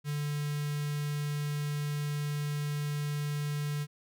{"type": "tone with notch filter", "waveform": "square", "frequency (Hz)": 146.83, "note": "D3", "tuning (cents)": 0, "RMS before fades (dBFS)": -33, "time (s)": [0.04, 3.87], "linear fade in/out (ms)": 50, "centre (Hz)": 630, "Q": 0.59, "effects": []}